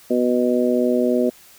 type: harmonic tone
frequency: 123.47 Hz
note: B2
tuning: in tune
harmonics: 2 / 3 / 4 / 5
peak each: -19 / -21 / -22 / -23 dBFS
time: 0.1-1.3 s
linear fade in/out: 10 ms
effects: white hiss -48 dBFS RMS until 1.58 s